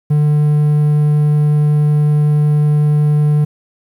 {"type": "tone", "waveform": "triangle", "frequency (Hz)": 149.1, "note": "D3", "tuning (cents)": 27, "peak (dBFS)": -7, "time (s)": [0.1, 3.45], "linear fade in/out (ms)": 10, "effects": ["8-bit"]}